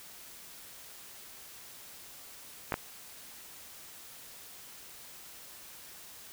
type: clicks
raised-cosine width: 0.5 ms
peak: -15 dBFS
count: 2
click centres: 2.722 / 2.741 s
effects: white hiss -50 dBFS RMS until 6.32 s